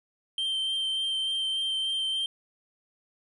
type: tone with vibrato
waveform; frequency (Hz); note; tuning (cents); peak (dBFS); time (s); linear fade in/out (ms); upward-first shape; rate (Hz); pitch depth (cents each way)
triangle; 3136; G7; 0; -25; 0.38-2.26; 2; sine; 3.4; 12
effects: resampled to 24000 Hz